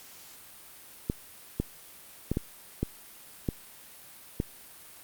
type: clicks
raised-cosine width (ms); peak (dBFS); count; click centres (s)
3; -14; 7; 1.099 / 1.6 / 2.316 / 2.371 / 2.83 / 3.488 / 4.401
effects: white hiss -50 dBFS RMS until 5.03 s + Opus 48 kbps